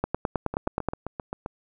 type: two click trains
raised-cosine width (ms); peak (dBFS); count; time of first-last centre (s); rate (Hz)
1; -17 / -10; 8 / 9; 0.54-1.461 / 0.04-0.887; 7.6 / 9.45
effects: none